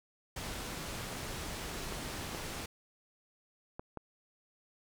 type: low-pass noise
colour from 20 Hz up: pink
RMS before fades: -41 dBFS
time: 0.36-2.66 s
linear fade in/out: 5 ms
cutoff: 11000 Hz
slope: 12 dB/octave
type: clicks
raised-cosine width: 1 ms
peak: -27 dBFS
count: 4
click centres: 1.923 / 2.348 / 3.795 / 3.973 s
effects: none